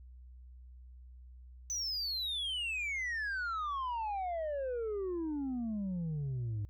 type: exponential sweep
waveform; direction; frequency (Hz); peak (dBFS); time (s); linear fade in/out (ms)
sine; down; 6090 to 100.3; -31; 1.7-6.65; 0
effects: tanh soft clip ceiling -33 dBFS + added 62 Hz sine -50 dBFS peak until 6.69 s